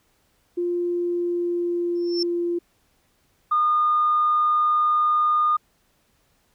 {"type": "tone with pitch glide", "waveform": "sine", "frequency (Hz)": [350, 345.6], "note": ["F4", "F4"], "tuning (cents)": [4, -18], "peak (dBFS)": -21, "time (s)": [0.57, 2.59], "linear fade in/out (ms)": 10, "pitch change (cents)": -22, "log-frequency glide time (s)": [0.77, 2.45]}
{"type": "tone with exponential growth", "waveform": "sine", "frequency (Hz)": 5370, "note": "E8", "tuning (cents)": 31, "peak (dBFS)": -20, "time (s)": [1.95, 2.23], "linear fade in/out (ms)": 5, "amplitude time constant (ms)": 59}
{"type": "tone", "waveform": "sine", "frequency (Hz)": 1220, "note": "D#6", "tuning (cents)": -34, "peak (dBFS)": -16, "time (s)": [3.51, 5.57], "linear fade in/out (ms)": 10}
{"effects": ["tanh soft clip ceiling -11 dBFS", "pink hiss -65 dBFS RMS until 6.54 s"]}